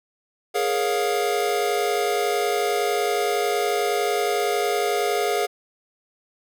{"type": "chord", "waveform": "square", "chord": "Bb minor seventh", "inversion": "third", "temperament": "equal with one note detuned", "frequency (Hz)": [415.3, 466.2, 554.4, 710.3], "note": ["Ab4", "Bb4", "Db5", "F5"], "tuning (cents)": [0, 0, 0, 29], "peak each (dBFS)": [-25, -28, -31, -26], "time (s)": [0.54, 5.47], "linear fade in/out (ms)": 20, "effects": []}